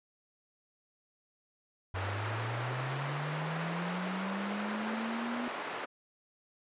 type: linear sweep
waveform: sine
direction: up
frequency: 92.5 to 244.7 Hz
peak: -35 dBFS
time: 1.94-5.48 s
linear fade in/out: 0 ms
type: band-pass noise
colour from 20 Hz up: white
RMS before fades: -39 dBFS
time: 1.94-5.86 s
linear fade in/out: 20 ms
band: 320 to 1500 Hz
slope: 12 dB/octave
effects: resampled to 8000 Hz